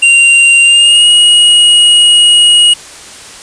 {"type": "tone with pitch glide", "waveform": "square", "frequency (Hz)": [2773, 2889], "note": ["F7", "F#7"], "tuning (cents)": [-13, -42], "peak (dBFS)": -3, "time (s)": [0.02, 2.74], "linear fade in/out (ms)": 10, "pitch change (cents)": 71, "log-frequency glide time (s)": [0.62, 1.09], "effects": ["white hiss -30 dBFS RMS until 3.42 s", "resampled to 22050 Hz"]}